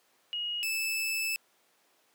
sine / sawtooth tone pair in turn, 2884 / 2626 Hz, F#7 / E7, -45 / -7 cents, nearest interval major second, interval 162 cents, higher first, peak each -31 / -26 dBFS, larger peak second, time 0.33-0.63 / 0.63-1.36 s, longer second, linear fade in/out 0 ms, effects pink hiss -67 dBFS RMS until 2.14 s + high-pass 400 Hz 12 dB/octave

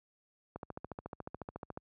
click train, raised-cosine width 1 ms, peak -27 dBFS, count 18, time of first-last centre 0.56-1.774 s, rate 14 Hz, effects high-pass 60 Hz 12 dB/octave

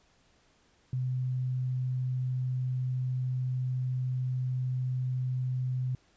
sine tone, 127.6 Hz, C3, 43 cents flat, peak -28 dBFS, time 0.93-5.95 s, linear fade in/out 2 ms, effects pink hiss -66 dBFS RMS until 6.16 s + resampled to 16000 Hz

